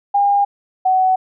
sine tone pair in turn, 807 / 749.6 Hz, G#5 / F#5, -50 / +22 cents, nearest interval minor second, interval 128 cents, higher first, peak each -11 dBFS, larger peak neither, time 0.14-0.45 / 0.85-1.16 s, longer neither, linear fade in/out 10 ms, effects none

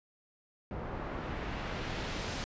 pink noise with low-pass filter sweep, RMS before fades -38 dBFS, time 0.71-2.44 s, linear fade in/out 0 ms, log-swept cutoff 1000 to 6600 Hz, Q 0.77, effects resampled to 16000 Hz

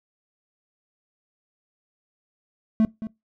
triangle tone with echo, 220 Hz, A3, in tune, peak -13 dBFS, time 2.8-2.85 s, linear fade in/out 0 ms, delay 220 ms, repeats 1, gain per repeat -13 dB, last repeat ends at 3.07 s, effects noise-tail reverb RT60 0.2 s tail -22 dB re dry

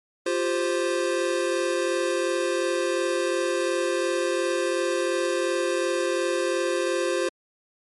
square chord, F suspended second, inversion none, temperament equal, 349.2 / 392 / 523.3 Hz, F4 / G4 / C5, 0 / 0 / 0 cents, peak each -27 / -30 / -27 dBFS, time 0.26-7.29 s, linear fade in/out 5 ms, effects MP3 48 kbps

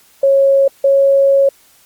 sine tone pair in turn, 548 / 550.4 Hz, C#5 / C#5, -20 / -12 cents, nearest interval unison, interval 8 cents, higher second, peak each -7 dBFS, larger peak neither, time 0.23-0.68 / 0.84-1.49 s, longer second, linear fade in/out 5 ms, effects white hiss -49 dBFS RMS until 1.85 s + Opus 48 kbps

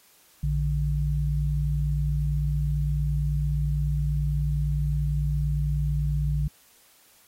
sine tone pair together, 58.17 / 147.1 Hz, A#1 / D3, -3 / +3 cents, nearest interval octave + major third, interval 1606 cents, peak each -25 dBFS, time 0.43-6.48 s, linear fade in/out 5 ms, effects white hiss -58 dBFS RMS until 7.27 s + AAC 48 kbps

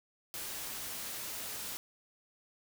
white noise, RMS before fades -41 dBFS, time 0.34-1.77 s, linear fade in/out 0 ms, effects none

